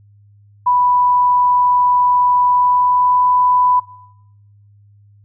sine tone with pitch glide, 987.8 to 994.7 Hz, B5 to B5, 0 to +12 cents, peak -10 dBFS, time 0.66-3.8 s, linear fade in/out 10 ms, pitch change +12 cents, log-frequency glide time 2.46-3.26 s, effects noise-tail reverb RT60 0.9 s tail -21 dB re dry + added 102 Hz sine -45 dBFS peak until 5.24 s

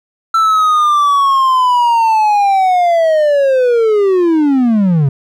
triangle linear sweep, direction down, 1337 to 131.6 Hz, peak -6 dBFS, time 0.34-5.09 s, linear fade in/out 5 ms, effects none

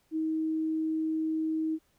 sine tone, 316.9 Hz, D#4, 32 cents sharp, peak -27 dBFS, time 0.11-1.79 s, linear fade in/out 50 ms, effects pink hiss -70 dBFS RMS until 1.98 s

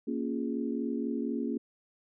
sine chord, Bb minor seventh, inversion none, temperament equal, 233.1 / 277.2 / 349.2 / 415.3 Hz, Bb3 / Db4 / F4 / Ab4, 0 / 0 / 0 / 0 cents, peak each -33 / -34 / -38 / -39 dBFS, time 0.07-1.58 s, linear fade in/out 10 ms, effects none

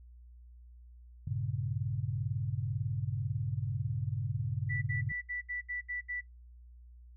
sine chord, G diminished, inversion none, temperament equal with one note detuned, 98.4 / 116.54 / 138.59 Hz, G2 / Bb2 / Db3, +7 / 0 / 0 cents, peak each -36 dBFS, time 1.27-5.12 s, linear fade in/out 5 ms
sine tone bursts, 1968 Hz, B6, 7 cents flat, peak -34 dBFS, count 8, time 4.69-6.213 s, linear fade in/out 20 ms, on 130 ms, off 69 ms
effects noise-tail reverb RT60 0.2 s tail -26 dB re dry + added 60 Hz sine -51 dBFS peak until 7.16 s

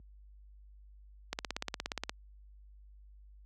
click train, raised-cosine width 0.2 ms, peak -17 dBFS, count 14, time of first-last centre 1.33-2.095 s, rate 17 Hz, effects added 50 Hz sine -34 dBFS peak until 3.45 s + high-pass 150 Hz 12 dB/octave

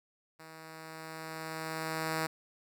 5% pulse tone with level ramp, 159.8 Hz, D#3, 47 cents sharp, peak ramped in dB -38 to -19 dBFS, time 0.39-2.27 s, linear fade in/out 10 ms, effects none

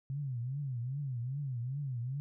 sine tone with vibrato, 130.81 Hz, C3, in tune, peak -34 dBFS, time 0.1-2.2 s, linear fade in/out 0 ms, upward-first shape triangle, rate 2.5 Hz, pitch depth 220 cents each way, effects none

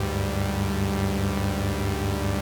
sawtooth tone cluster, 73.1 / 97.4 / 102.2 / 195.3 Hz, D2 / G2 / G#2 / G3, -7 / -11 / -27 / -6 cents, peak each -25 dBFS, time 0-2.41 s, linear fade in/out 5 ms, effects none

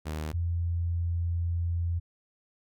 sawtooth / sine tone pair in turn, 77.3 / 85.4 Hz, D#2 / F2, -11 / -38 cents, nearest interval major second, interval 173 cents, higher second, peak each -28 / -26 dBFS, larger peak second, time 0.05-0.33 / 0.33-2 s, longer second, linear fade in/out 20 ms, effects none

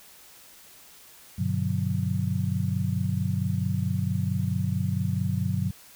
sine chord, G major seventh, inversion none, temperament just, 98 / 122.5 / 147 / 183.75 Hz, G2 / B2 / D3 / F#3, 0 / -14 / +2 / -12 cents, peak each -28 / -30 / -31 / -29 dBFS, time 1.38-5.71 s, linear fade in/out 10 ms, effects white hiss -51 dBFS RMS until 5.95 s

